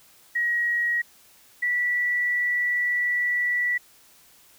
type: tone pair in turn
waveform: sine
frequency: 1901 / 1954.4 Hz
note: A#6 / B6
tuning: +33 / -19 cents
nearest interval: unison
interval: 48 cents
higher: second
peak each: -21 / -21 dBFS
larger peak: neither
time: 0.35-1.02 / 1.62-3.78 s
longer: second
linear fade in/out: 10 ms
effects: white hiss -55 dBFS RMS until 4.58 s